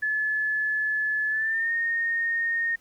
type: tone with pitch glide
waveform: sine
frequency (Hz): 1722 to 1845.6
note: A6 to A#6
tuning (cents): -38 to -18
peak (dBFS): -23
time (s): 0.02-2.76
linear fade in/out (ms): 10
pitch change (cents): +120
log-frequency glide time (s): 1.29-1.72
effects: pink hiss -61 dBFS RMS until 2.8 s